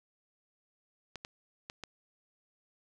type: clicks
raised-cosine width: 0.2 ms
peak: -24 dBFS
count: 4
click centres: 1.157 / 1.249 / 1.699 / 1.837 s
effects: none